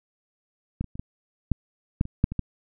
clicks, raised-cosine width 5 ms, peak -15 / -26 / -26 / -19 / -9 / -9 / -23 / -6 / -19 / -13 dBFS, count 10, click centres 0.81 / 0.843 / 0.955 / 0.995 / 1.517 / 2.011 / 2.054 / 2.241 / 2.32 / 2.393 s, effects none

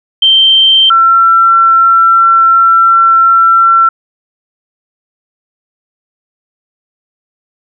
sine tone pair in turn, 3132 / 1350.7 Hz, G7 / E6, -2 / +42 cents, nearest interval octave + minor third, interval 1456 cents, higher first, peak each -3 dBFS, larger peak neither, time 0.22-0.9 / 0.9-3.89 s, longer second, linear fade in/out 5 ms, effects none

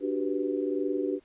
sine chord, G major seventh, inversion second, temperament equal, 293.7 / 370 / 392 / 493.9 Hz, D4 / F#4 / G4 / B4, 0 / 0 / 0 / 0 cents, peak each -31 / -32 / -31 / -35 dBFS, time 0-1.2 s, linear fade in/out 50 ms, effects pink hiss -65 dBFS RMS until 1.24 s + resampled to 8000 Hz

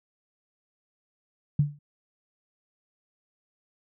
sine tone with exponential decay, 145.9 Hz, D3, 11 cents flat, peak -15 dBFS, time 1.59-1.79 s, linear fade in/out 5 ms, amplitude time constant 43 ms, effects none

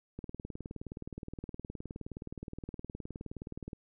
click train, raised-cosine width 3 ms, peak -28 dBFS, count 69, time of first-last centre 0.19-3.732 s, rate 19.2 Hz, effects none

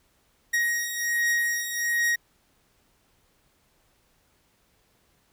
45% pulse beating tone pair, 1883 / 1884.3 Hz, A#6 / A#6, +17 / +18 cents, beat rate 1.3 Hz, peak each -29 / -25 dBFS, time 0.53-2.16 s, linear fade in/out 10 ms, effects pink hiss -66 dBFS RMS until 5.32 s

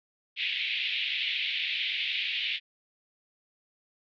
pink band-pass noise, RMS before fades -31 dBFS, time 0.36-2.6 s, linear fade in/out 50 ms, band 2200 to 3700 Hz, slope 48 dB/octave, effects none

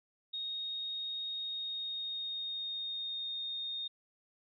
sine tone with pitch glide, 3729 to 3686 Hz, A#7 to A#7, 0 to -20 cents, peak -36 dBFS, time 0.33-3.88 s, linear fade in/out 10 ms, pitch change -20 cents, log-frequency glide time 1.34-3.34 s, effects none

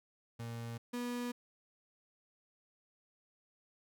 35% pulse tone pair in turn, 116.54 / 243.2 Hz, A#2 / B3, 0 / -26 cents, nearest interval octave + minor second, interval 1274 cents, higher second, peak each -39 / -35 dBFS, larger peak second, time 0.39-0.78 / 0.93-1.32 s, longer neither, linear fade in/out 10 ms, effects none

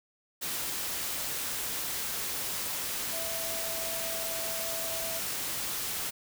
sine tone in noise, 659.3 Hz, E5, in tune, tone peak -39 dBFS, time 3.12-5.2 s, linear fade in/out 20 ms, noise white, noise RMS -34 dBFS, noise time 0.41-6.11 s, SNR -8 dB, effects none

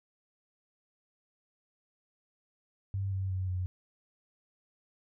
sine tone with pitch steps, 97.7 / 95.52 / 93.4 / 91.32 Hz, G2 / G2 / F#2 / F#2, -5 / -44 / +17 / -22 cents, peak -30 dBFS, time 2.94-3.66 s, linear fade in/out 0 ms, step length 180 ms, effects none

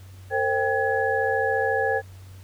sine tone cluster, 454.9 / 529 / 788 / 1685 Hz, A#4 / C5 / G5 / G#6, -42 / +19 / +9 / +25 cents, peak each -26 dBFS, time 0.3-2.02 s, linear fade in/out 50 ms, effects added 94 Hz sine -41 dBFS peak until 2.43 s + pink hiss -54 dBFS RMS until 2.43 s

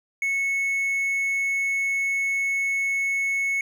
triangle tone, 2201 Hz, C#7, 13 cents flat, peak -20 dBFS, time 0.22-3.61 s, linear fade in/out 2 ms, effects none

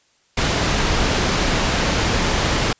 pink low-pass noise, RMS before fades -19 dBFS, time 0.37-2.73 s, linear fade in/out 5 ms, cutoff 6400 Hz, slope 12 dB/octave, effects white hiss -60 dBFS RMS until 2.79 s + resampled to 16000 Hz

